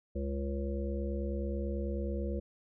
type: harmonic tone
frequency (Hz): 69.2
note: C#2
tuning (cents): -2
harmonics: 1 / 3 / 5 / 7 / 8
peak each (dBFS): -34 / -39 / -41 / -42 / -43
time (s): 0.15-2.4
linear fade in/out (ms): 10
effects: none